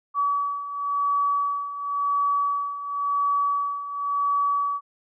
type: beating tone pair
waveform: sine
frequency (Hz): 1140 / 1140.94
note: C#6 / C#6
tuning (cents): +48 / +50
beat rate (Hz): 0.94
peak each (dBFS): -28 / -23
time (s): 0.14-4.81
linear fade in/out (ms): 50
effects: none